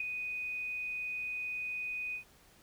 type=tone with ADSR envelope; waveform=sine; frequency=2489 Hz; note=D#7; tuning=in tune; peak=-28 dBFS; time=0-2.24 s; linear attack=6 ms; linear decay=4 ms; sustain=-7 dB; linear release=98 ms; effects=pink hiss -62 dBFS RMS until 2.62 s